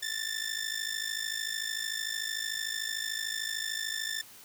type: ring-modulated tone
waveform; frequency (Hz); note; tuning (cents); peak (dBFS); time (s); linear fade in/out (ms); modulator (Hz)
15% pulse; 1777; A6; +17; -23; 0.02-4.22; 10; 26.7
effects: white hiss -52 dBFS RMS until 4.44 s